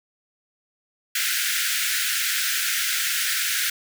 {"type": "high-pass noise", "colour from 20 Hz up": "pink", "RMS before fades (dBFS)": -24, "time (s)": [1.15, 3.7], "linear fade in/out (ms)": 5, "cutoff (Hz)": 1400, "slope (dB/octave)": 96, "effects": []}